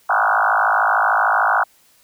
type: tone with frequency modulation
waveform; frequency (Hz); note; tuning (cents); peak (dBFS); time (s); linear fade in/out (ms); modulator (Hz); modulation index
sine; 1108.7; C#6; 0; -13; 0.09-1.64; 10; 53.4; 7.7
effects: white hiss -55 dBFS RMS until 2.03 s